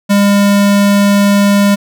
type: tone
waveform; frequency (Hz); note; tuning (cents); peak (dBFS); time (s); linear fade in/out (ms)
square; 201.7; G3; +50; -7; 0.09-1.76; 20
effects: none